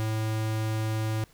square tone, 109.6 Hz, A2, 6 cents flat, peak -27 dBFS, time 0-1.24 s, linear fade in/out 0 ms, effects pink hiss -59 dBFS RMS until 1.33 s

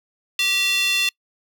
square tone with high-pass filter, 388.1 Hz, G4, 17 cents flat, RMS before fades -20 dBFS, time 0.39-1.09 s, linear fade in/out 2 ms, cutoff 3000 Hz, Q 5.3, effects noise-tail reverb RT60 0.1 s tail -26 dB re dry

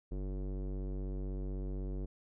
square tone with low-pass filter, 48.04 Hz, G1, 34 cents flat, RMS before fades -38 dBFS, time 0.11-2.06 s, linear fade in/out 10 ms, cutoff 400 Hz, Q 1.7, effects none

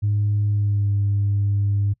sine tone with pitch glide, 103.5 to 100.96 Hz, G#2 to G#2, -5 to -48 cents, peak -16 dBFS, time 0.02-1.94 s, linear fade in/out 20 ms, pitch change -43 cents, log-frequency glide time 0.49-0.92 s, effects noise-tail reverb RT60 0.1 s tail -23 dB re dry + tanh soft clip ceiling -14 dBFS

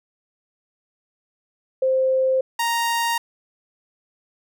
sine / sawtooth tone pair in turn, 523.3 / 932.4 Hz, C5 / A#5, 0 / 0 cents, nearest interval minor seventh, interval 1000 cents, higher second, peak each -16 dBFS, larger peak neither, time 1.82-2.41 / 2.59-3.18 s, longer neither, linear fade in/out 5 ms, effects none

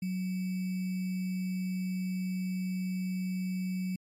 sine tone with sample-and-hold, 185 Hz, F#3, in tune, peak -30 dBFS, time 0.02-3.96 s, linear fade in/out 5 ms, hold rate 2450 Hz, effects MP3 64 kbps

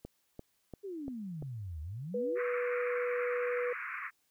click train, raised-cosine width 2 ms, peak -30 dBFS, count 5, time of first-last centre 0.05-1.425 s, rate 2.91 Hz
sine exponential two-way sweep, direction down then up, 415.3 to 73.42 to 415.3 Hz, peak -38 dBFS, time 0.83-2.4 s, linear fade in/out 20 ms, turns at 1.81 s
sine tone, 489.2 Hz, B4, 16 cents flat, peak -31 dBFS, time 2.14-3.73 s, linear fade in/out 5 ms
pink band-pass noise, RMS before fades -40 dBFS, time 2.35-4.11 s, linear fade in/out 50 ms, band 1100 to 2400 Hz, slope 96 dB/octave
effects white hiss -75 dBFS RMS until 4.3 s

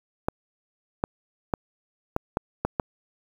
clicks, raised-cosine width 1 ms, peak -9 dBFS, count 7, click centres 0.285 / 1.039 / 1.538 / 2.164 / 2.371 / 2.65 / 2.798 s, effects 7-bit

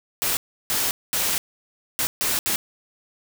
white noise bursts at uneven times, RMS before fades -23 dBFS, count 6, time 0.22-0.37 / 0.7-0.91 / 1.13-1.38 / 1.99-2.07 / 2.21-2.39 / 2.46-2.56 s, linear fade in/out 0 ms, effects none

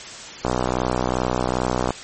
click train, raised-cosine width 1 ms, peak -6 dBFS, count 92, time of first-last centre 0.45-1.906 s, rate 62.5 Hz, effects white hiss -36 dBFS RMS until 2.03 s + MP3 32 kbps

